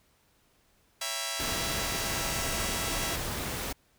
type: chord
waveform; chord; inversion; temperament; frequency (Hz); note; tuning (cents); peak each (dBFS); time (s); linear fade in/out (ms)
5% pulse; C# diminished seventh; none; just; 554.4 / 665.2 / 798.3 / 957.9; C#5 / E5 / G5 / Bb5; 0 / +16 / +31 / +47; -29 / -24 / -28 / -26; 1.01-3.16; 5
type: noise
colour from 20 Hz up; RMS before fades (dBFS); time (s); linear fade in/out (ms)
pink; -34; 1.39-3.73; 10
effects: pink hiss -67 dBFS RMS until 3.98 s